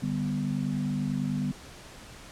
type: chord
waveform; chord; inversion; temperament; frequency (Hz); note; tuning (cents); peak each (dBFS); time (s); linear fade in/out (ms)
sine; G major; second; equal; 146.83 / 196 / 246.9; D3 / G3 / B3; 0 / 0 / 0; -31; 0.02-1.52; 10
effects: pink hiss -47 dBFS RMS until 2.31 s + low-pass 9000 Hz 12 dB/octave